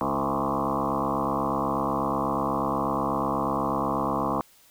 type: tone with frequency modulation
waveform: sine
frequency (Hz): 659.3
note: E5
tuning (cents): 0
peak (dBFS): -23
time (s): 0.01-4.41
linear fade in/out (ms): 0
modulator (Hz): 68.2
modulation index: 7.3
effects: white hiss -57 dBFS RMS until 4.7 s